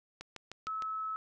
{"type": "click train", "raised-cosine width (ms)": 0.2, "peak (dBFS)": -26, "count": 5, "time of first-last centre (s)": [0.21, 0.823], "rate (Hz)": 6.53}
{"type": "tone", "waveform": "sine", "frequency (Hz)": 1297, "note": "E6", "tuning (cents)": -28, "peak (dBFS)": -34, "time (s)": [0.67, 1.16], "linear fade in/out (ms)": 0}
{"effects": []}